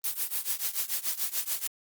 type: noise with tremolo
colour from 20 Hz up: blue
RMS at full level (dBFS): -27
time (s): 0.04-1.67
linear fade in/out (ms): 2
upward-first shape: triangle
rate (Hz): 6.9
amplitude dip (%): 95
effects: Opus 32 kbps